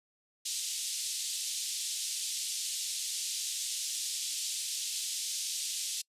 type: band-pass noise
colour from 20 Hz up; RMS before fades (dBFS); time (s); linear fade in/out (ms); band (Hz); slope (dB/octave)
white; -36; 0.45-6.02; 10; 3200 to 9100; 24
effects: noise-tail reverb RT60 0.1 s tail -26 dB re dry + resampled to 32000 Hz